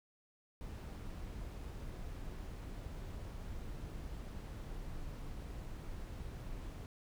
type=noise; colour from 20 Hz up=brown; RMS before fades=-45 dBFS; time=0.61-6.86 s; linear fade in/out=0 ms; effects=none